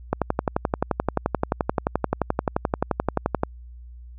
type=click train; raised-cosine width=1 ms; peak=-6 dBFS; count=39; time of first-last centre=0.13-3.434 s; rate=11.5 Hz; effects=added 60 Hz sine -39 dBFS peak until 4.18 s